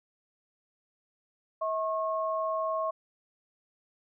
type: tone pair together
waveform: sine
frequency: 643 / 1086.4 Hz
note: E5 / C#6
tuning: -43 / -35 cents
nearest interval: major sixth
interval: 908 cents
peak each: -30 / -31 dBFS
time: 1.61-2.91 s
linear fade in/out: 10 ms
effects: none